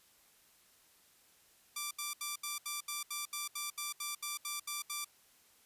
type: tone bursts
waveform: 5% pulse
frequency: 1174.7 Hz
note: D6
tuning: in tune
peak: -25 dBFS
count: 15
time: 1.76-5.046 s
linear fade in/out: 5 ms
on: 150 ms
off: 74 ms
effects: white hiss -66 dBFS RMS until 5.65 s + resampled to 32000 Hz